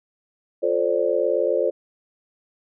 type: chord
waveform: sine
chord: D minor seventh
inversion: first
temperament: just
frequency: 352.4 / 440.5 / 528.6 / 587.3 Hz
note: F4 / A4 / C5 / D5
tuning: +16 / +2 / +18 / 0 cents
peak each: -26 / -24 / -22 / -24 dBFS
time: 0.62-1.71 s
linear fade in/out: 20 ms
effects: none